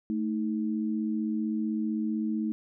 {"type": "tone pair together", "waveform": "sine", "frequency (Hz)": [220, 315.7], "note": ["A3", "D#4"], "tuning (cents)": [0, 25], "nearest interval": "tritone", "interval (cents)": 625, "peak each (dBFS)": [-28, -32], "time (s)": [0.1, 2.52], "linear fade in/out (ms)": 0, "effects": []}